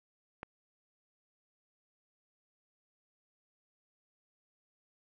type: click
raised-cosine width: 0.5 ms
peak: -25 dBFS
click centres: 0.431 s
effects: none